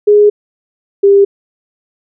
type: tone pair in turn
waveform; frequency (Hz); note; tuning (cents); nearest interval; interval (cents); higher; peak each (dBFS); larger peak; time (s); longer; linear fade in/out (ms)
sine; 415.3 / 398.7; G#4 / G4; 0 / +29; minor second; 71; first; -3; neither; 0.07-0.3 / 1.03-1.25; first; 10
effects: none